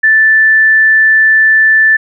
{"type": "tone", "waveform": "sine", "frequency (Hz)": 1760, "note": "A6", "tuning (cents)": 0, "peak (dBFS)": -4, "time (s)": [0.03, 1.97], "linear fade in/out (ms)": 10, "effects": []}